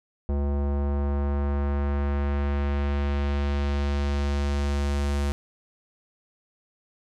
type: tone with low-pass filter sweep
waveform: square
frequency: 71.1 Hz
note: C#2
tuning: 45 cents sharp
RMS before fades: -25 dBFS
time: 0.29-5.32 s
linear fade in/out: 0 ms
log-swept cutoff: 660 to 10000 Hz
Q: 0.89
effects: none